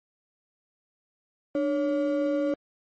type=ring-modulated tone; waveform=triangle; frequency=428.6 Hz; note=A4; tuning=45 cents flat; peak=-18 dBFS; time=1.55-2.54 s; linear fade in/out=2 ms; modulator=131 Hz; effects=MP3 32 kbps